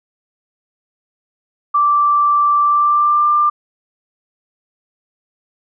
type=tone with pitch glide; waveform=sine; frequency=1170 to 1190.5 Hz; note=D6 to D6; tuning=-7 to +23 cents; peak=-10 dBFS; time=1.74-3.5 s; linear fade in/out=10 ms; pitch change=+30 cents; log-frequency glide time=2.62-3.28 s; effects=none